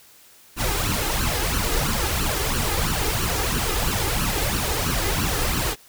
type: noise with flanger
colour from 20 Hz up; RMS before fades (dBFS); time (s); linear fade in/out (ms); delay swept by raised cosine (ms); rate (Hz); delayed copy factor
pink; -23; 0.56-5.76; 50; 0.68 to 2.48; 3; +0.7
effects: white hiss -51 dBFS RMS until 5.88 s